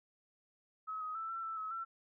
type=tone with pitch steps; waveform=sine; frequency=1282 / 1259 / 1323 / 1344 / 1325 / 1285 / 1346 Hz; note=E6 / D#6 / E6 / E6 / E6 / E6 / E6; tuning=-49 / +20 / +6 / +33 / +9 / -45 / +36 cents; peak=-38 dBFS; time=0.87-1.85 s; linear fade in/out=20 ms; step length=140 ms; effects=none